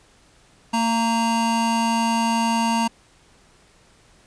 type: tone pair together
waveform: square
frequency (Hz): 227.8 / 926.3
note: A#3 / A#5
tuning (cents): -40 / -11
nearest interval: 2 octaves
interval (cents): 2429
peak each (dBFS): -22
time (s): 0.73-2.88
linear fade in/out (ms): 10
effects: pink hiss -55 dBFS RMS until 4.26 s + resampled to 22050 Hz